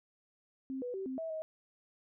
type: tone with pitch steps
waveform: sine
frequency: 265.1 / 492 / 384.5 / 261.1 / 650 / 632 Hz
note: C4 / B4 / G4 / C4 / E5 / D#5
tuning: +23 / -7 / -33 / -3 / -24 / +27 cents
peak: -36 dBFS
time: 0.7-1.42 s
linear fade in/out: 0 ms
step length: 120 ms
effects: none